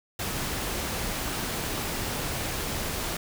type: noise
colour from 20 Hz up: pink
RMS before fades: -31 dBFS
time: 0.19-3.17 s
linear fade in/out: 5 ms
effects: none